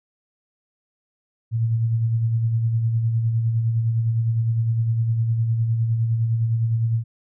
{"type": "tone with tremolo", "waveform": "sine", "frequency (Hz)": 114.2, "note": "A#2", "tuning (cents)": -35, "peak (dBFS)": -16, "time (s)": [1.51, 7.04], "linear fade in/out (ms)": 50, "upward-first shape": "sine", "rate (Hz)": 9.8, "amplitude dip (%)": 40, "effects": []}